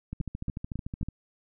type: two click trains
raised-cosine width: 5 ms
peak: -22 / -20 dBFS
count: 14 / 4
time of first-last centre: 0.13-1.086 / 0.21-1.03 s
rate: 13.6 / 3.66 Hz
effects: none